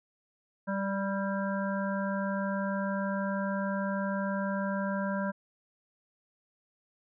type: harmonic tone with a mistuned harmonic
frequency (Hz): 196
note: G3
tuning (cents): 0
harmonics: 1 / 3 / 5 / 7 / 8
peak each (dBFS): -31 / -35 / -38 / -42 / -39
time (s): 0.67-5.32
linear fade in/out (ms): 20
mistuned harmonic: 8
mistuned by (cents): +25
effects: none